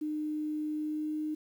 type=tone with pitch glide; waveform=sine; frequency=304.5 to 306.8 Hz; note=D#4 to D#4; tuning=-37 to -24 cents; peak=-31 dBFS; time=0.01-1.35 s; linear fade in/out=10 ms; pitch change=+13 cents; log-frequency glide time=0.74-1.19 s; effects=10-bit